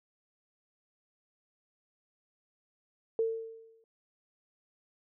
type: tone with exponential decay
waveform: sine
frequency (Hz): 450.7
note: A4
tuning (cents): +42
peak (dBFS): -24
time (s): 3.19-3.84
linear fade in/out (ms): 1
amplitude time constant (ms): 140
effects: none